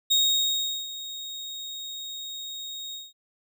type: tone with ADSR envelope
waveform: 35% pulse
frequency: 3746 Hz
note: A#7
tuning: 8 cents sharp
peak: -16 dBFS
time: 0.1-3.13 s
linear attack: 16 ms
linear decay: 750 ms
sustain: -16 dB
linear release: 190 ms
effects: none